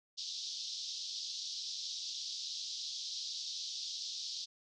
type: band-pass noise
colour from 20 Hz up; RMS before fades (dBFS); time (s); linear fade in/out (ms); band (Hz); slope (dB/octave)
white; -42; 0.17-4.46; 20; 3500 to 5700; 48
effects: none